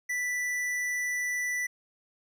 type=tone with tanh clipping; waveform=triangle; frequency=1975.5 Hz; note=B6; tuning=in tune; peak=-30 dBFS; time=0.09-1.67 s; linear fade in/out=10 ms; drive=18 dB; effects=none